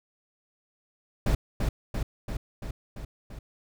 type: noise with echo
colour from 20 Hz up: brown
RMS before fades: -22 dBFS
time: 1.26-1.35 s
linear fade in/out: 5 ms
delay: 340 ms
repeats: 6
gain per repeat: -3 dB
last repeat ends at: 3.39 s
effects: none